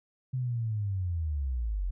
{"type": "linear sweep", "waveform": "sine", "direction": "down", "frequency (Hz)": [130.81, 42.15], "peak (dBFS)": -28, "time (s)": [0.33, 1.91], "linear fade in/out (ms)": 10, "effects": []}